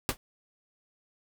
pink noise with exponential decay, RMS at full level -23 dBFS, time 0.09-0.17 s, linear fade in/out 0 ms, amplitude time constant 17 ms, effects none

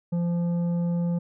sine tone with tanh clipping, 172.4 Hz, F3, 22 cents flat, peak -24 dBFS, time 0.12-1.19 s, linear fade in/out 10 ms, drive 8 dB, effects none

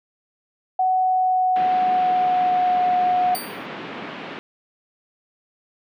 sine tone with pitch glide, 746 to 726.4 Hz, F#5 to F#5, +14 to -32 cents, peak -16 dBFS, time 0.79-3.35 s, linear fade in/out 5 ms, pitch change -46 cents, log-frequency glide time 0.94-2.85 s
pink band-pass noise, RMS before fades -34 dBFS, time 1.56-4.39 s, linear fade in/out 0 ms, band 180 to 3100 Hz, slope 24 dB/octave
10% pulse tone with exponential decay, 4634 Hz, D8, 24 cents flat, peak -18 dBFS, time 3.35-3.66 s, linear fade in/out 0 ms, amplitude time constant 66 ms
effects none

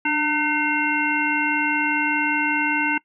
harmonic tone with a mistuned harmonic, 303.1 Hz, D#4, 45 cents flat, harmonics 1 / 3 / 5 / 7 / 9, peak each -25 / -25 / -25 / -25 / -25 dBFS, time 0.05-2.98 s, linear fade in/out 5 ms, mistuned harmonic 1, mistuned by -42 cents, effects noise-tail reverb RT60 0.1 s tail -22 dB re dry

